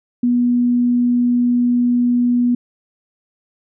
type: tone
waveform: sine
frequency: 243.3 Hz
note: B3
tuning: 26 cents flat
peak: -12 dBFS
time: 0.23-2.55 s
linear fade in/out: 5 ms
effects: none